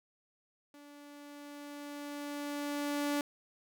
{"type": "tone with level ramp", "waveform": "sawtooth", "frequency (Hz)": 289.5, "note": "D4", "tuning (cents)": -25, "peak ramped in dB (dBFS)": [-49, -26], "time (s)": [0.74, 3.21], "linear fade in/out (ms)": 2, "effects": []}